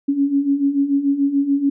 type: beating tone pair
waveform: sine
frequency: 275.1 / 282 Hz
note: C#4 / C#4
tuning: -13 / +30 cents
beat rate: 6.9 Hz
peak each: -21 / -16 dBFS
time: 0.08-1.7 s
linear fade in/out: 10 ms
effects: none